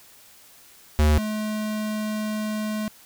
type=tone pair in turn; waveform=square; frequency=75.7 / 214.1 Hz; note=D#2 / A3; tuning=-47 / -47 cents; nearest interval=octave + tritone; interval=1800 cents; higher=second; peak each=-16 / -26 dBFS; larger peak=first; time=0.99-1.18 / 1.18-2.88 s; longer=second; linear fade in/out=0 ms; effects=white hiss -51 dBFS RMS until 3.05 s